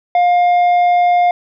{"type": "tone with tanh clipping", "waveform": "sine", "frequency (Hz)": 708, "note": "F5", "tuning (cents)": 23, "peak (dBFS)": -10, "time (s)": [0.15, 1.31], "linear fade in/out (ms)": 2, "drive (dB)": 6, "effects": []}